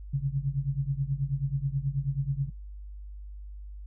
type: tone with tremolo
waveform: sine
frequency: 138 Hz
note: C#3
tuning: 7 cents flat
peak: -22 dBFS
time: 0.13-2.5 s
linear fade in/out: 10 ms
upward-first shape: triangle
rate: 9.3 Hz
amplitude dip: 95%
effects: noise-tail reverb RT60 0.2 s tail -22 dB re dry + added 50 Hz sine -39 dBFS peak until 3.86 s